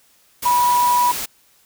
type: tone in noise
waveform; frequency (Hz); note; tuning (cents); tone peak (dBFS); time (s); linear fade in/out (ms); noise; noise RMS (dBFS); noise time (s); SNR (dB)
sine; 977; B5; -19; -13; 0.45-1.12; 10; white; -26; 0.42-1.26; +10
effects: white hiss -56 dBFS RMS until 1.65 s